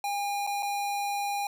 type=tone with dropouts; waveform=square; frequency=810 Hz; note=G#5; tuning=43 cents flat; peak=-29 dBFS; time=0.04-1.47 s; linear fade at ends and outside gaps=2 ms; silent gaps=0.467-0.473 / 0.625-0.629 s; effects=none